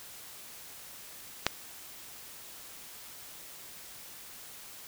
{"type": "click", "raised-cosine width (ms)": 0.2, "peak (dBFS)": -6, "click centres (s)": 1.466, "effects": ["white hiss -48 dBFS RMS until 4.87 s"]}